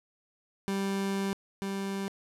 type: tone pair in turn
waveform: 30% pulse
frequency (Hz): 196 / 196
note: G3 / G3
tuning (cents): 0 / 0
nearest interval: unison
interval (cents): 0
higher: neither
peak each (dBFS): -26 / -29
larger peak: first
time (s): 0.68-1.33 / 1.62-2.08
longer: first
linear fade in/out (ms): 0
effects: low-pass 12000 Hz 12 dB/octave